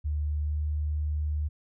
sine tone with pitch glide, 74.6 to 75.29 Hz, D2 to D2, +28 to +44 cents, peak -26 dBFS, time 0.04-1.49 s, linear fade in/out 20 ms, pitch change +16 cents, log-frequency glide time 0.41-0.53 s, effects none

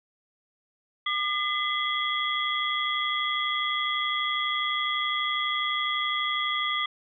sine tone cluster, 1205 / 2030 / 3225 / 3357 Hz, D6 / B6 / G7 / G#7, +44 / +47 / +48 / +18 cents, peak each -29 / -30 / -35 / -30 dBFS, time 1.06-6.86 s, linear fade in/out 5 ms, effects none

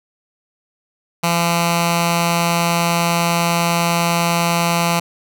10% pulse tone with notch filter, 170 Hz, F3, 46 cents flat, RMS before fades -17 dBFS, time 1.23-5 s, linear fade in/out 10 ms, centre 390 Hz, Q 0.71, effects none

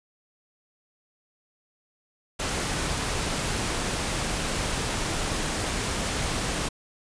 pink noise, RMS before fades -28 dBFS, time 2.39-6.69 s, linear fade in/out 10 ms, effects resampled to 22050 Hz

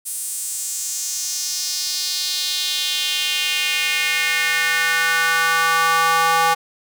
square tone with high-pass filter sweep, 164.81 Hz, E3, in tune, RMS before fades -20 dBFS, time 0.05-6.55 s, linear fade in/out 20 ms, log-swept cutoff 9400 to 920 Hz, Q 2.8, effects none

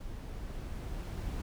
brown noise with level ramp, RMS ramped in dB -43 to -36 dBFS, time 0-1.42 s, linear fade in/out 10 ms, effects none

